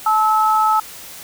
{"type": "tone pair together", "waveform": "sine", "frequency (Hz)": [866, 1297.5], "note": ["A5", "E6"], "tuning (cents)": [-28, -28], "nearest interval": "perfect fifth", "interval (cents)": 700, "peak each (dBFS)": -15, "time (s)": [0.06, 0.8], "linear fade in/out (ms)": 5, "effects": ["white hiss -36 dBFS RMS until 1.23 s"]}